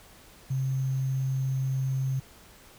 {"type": "tone with sample-and-hold", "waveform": "sine", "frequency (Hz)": 132.5, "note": "C3", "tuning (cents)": 22, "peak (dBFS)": -25, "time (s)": [0.5, 2.2], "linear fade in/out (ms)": 10, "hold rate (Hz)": 6300, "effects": ["pink hiss -53 dBFS RMS until 2.78 s"]}